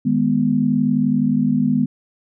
sine chord, G# minor, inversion second, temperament equal, 155.56 / 207.7 / 246.9 Hz, D#3 / G#3 / B3, 0 / 0 / 0 cents, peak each -22 / -19 / -17 dBFS, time 0.05-1.86 s, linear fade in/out 10 ms, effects none

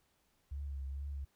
sine tone with vibrato, 69.3 Hz, C#2, in tune, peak -38 dBFS, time 0.51-1.25 s, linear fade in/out 10 ms, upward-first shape triangle, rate 2.2 Hz, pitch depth 54 cents each way, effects pink hiss -75 dBFS RMS until 1.35 s

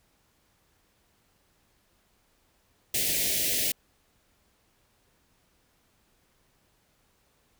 white band-stop noise, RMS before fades -27 dBFS, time 2.94-3.72 s, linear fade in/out 5 ms, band 680 to 1900 Hz, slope 48 dB/octave, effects pink hiss -68 dBFS RMS until 7.59 s

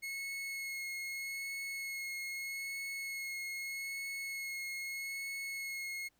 40% pulse tone with vibrato, 2177 Hz, C#7, 32 cents flat, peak -38 dBFS, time 0.02-6.09 s, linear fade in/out 20 ms, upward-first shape sine, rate 0.8 Hz, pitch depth 14 cents each way, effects pink hiss -75 dBFS RMS until 6.19 s

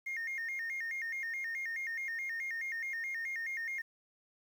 sine tone with vibrato, 1975.5 Hz, B6, in tune, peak -34 dBFS, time 0.06-3.82 s, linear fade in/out 10 ms, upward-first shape square, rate 4.7 Hz, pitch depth 130 cents each way, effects tanh soft clip ceiling -32 dBFS + 10-bit

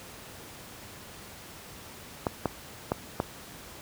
clicks, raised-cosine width 1 ms, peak -11 dBFS, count 4, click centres 2.268 / 2.457 / 2.919 / 3.201 s, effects pink hiss -46 dBFS RMS until 3.81 s + high-pass 60 Hz 12 dB/octave

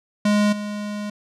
square tone with level steps, 207.7 Hz, G#3, in tune, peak -16 / -27 dBFS, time 0.25-1.1 s, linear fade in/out 5 ms, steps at 0.52 s, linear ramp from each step 10 ms, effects low-pass 8000 Hz 12 dB/octave

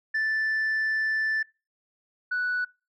sine tone pair in turn, 1760 / 1480 Hz, A6 / F#6, 0 / 0 cents, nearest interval minor third, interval 300 cents, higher first, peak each -21 / -23 dBFS, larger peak first, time 0.14-1.43 / 2.31-2.65 s, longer first, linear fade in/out 10 ms, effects noise-tail reverb RT60 0.3 s tail -25 dB re dry + tanh soft clip ceiling -22 dBFS

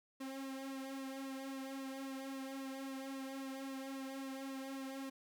sawtooth tone with flanger, 268.7 Hz, C4, 46 cents sharp, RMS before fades -45 dBFS, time 0.2-5.1 s, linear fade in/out 10 ms, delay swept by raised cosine 1.3 to 3 ms, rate 3.7 Hz, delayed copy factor -0.85, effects none

